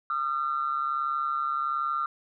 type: tone pair together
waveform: sine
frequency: 1214.7 / 1356 Hz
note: D#6 / E6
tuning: -42 / +49 cents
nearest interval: major second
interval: 191 cents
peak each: -28 dBFS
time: 0.1-2.06 s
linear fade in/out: 2 ms
effects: tanh soft clip ceiling -18 dBFS